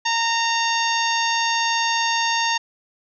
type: harmonic tone with a mistuned harmonic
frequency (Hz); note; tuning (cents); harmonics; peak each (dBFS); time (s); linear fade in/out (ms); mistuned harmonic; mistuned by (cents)
921; A#5; -21; 1 / 2 / 3 / 4 / 5 / 6 / 7; -22 / -25 / -27 / -28 / -29 / -30 / -30; 0.05-2.58; 10; 4; -22
effects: none